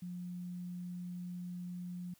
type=tone; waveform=sine; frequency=178 Hz; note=F3; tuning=33 cents sharp; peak=-40 dBFS; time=0.02-2.14 s; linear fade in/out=5 ms; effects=white hiss -68 dBFS RMS until 2.19 s